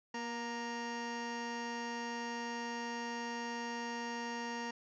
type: tone pair together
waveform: 25% pulse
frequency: 237.1 / 932.3 Hz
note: A#3 / A#5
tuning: +30 / 0 cents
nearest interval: 2 octaves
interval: 2370 cents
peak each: -38 / -37 dBFS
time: 0.14-4.71 s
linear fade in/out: 5 ms
effects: resampled to 16000 Hz